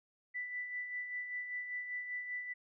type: tone with tremolo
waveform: sine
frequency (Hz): 1980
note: B6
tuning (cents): +4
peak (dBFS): -36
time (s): 0.34-2.54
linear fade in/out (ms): 20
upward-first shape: sine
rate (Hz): 5.1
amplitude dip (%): 50
effects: none